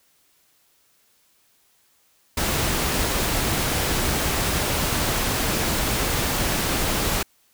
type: noise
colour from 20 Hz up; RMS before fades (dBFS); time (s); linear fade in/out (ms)
pink; -23; 2.37-7.23; 5
effects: white hiss -62 dBFS RMS until 7.53 s